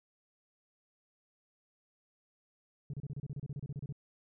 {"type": "tone bursts", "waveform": "sine", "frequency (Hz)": 141.1, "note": "C#3", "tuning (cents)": 31, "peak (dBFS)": -34, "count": 16, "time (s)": [2.9, 3.925], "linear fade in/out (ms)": 2, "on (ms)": 35, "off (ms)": 31, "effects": ["tanh soft clip ceiling -36 dBFS"]}